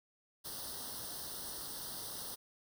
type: noise with comb filter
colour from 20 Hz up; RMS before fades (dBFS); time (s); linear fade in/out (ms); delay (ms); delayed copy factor
white; -44; 0.44-2.36; 20; 0.21; +1
effects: none